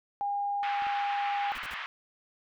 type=tone; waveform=sine; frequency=810 Hz; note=G#5; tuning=43 cents flat; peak=-28 dBFS; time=0.21-1.52 s; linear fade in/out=0 ms
type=band-pass noise; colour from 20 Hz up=pink; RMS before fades=-38 dBFS; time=0.63-1.86 s; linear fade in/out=0 ms; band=1100 to 2900 Hz; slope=24 dB/octave
type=clicks; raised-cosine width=2 ms; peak=-40 / -38 dBFS; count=2; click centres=0.822 / 0.868 s
type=noise bursts; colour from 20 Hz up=pink; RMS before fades=-47 dBFS; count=3; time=1.55-1.742 s; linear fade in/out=2 ms; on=34 ms; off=45 ms
effects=none